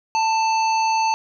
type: harmonic tone with a mistuned harmonic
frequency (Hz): 890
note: A5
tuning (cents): +20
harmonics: 1 / 3 / 5 / 7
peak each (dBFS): -17 / -27 / -31 / -34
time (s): 0.15-1.14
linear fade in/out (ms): 0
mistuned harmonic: 3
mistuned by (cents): -20
effects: none